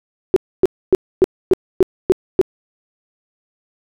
sine tone bursts, 374.5 Hz, F#4, 21 cents sharp, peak -6 dBFS, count 8, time 0.34-2.414 s, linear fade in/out 0 ms, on 23 ms, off 270 ms, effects none

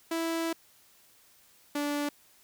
sawtooth tone pair in turn, 329.6 / 290.7 Hz, E4 / D4, 0 / -18 cents, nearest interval major second, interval 218 cents, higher first, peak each -25 dBFS, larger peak neither, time 0.11-0.53 / 1.75-2.09 s, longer first, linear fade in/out 5 ms, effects white hiss -61 dBFS RMS until 2.43 s

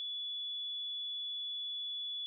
sine tone, 3426 Hz, A7, 47 cents flat, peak -37 dBFS, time 0-2.26 s, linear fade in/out 0 ms, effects none

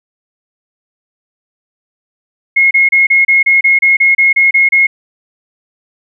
sine tone bursts, 2160 Hz, C#7, 45 cents flat, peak -5 dBFS, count 13, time 2.56-4.87 s, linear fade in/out 10 ms, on 150 ms, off 30 ms, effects none

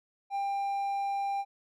triangle tone, 795 Hz, G5, 24 cents sharp, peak -27 dBFS, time 0.3-1.45 s, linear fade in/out 50 ms, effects none

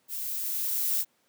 violet noise with level ramp, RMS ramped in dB -35 to -26 dBFS, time 0.08-1.05 s, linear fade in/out 50 ms, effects pink hiss -69 dBFS RMS until 1.28 s + high-pass 200 Hz 12 dB/octave

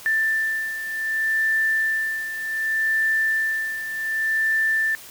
sine beating tone pair, 1773 / 1773.66 Hz, A6 / A6, +13 / +13 cents, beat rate 0.66 Hz, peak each -27 / -21 dBFS, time 0.06-4.95 s, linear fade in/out 0 ms, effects white hiss -42 dBFS RMS until 5.1 s

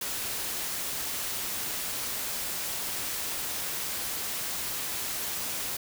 white noise, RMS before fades -33 dBFS, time 0.01-5.77 s, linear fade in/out 5 ms, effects none

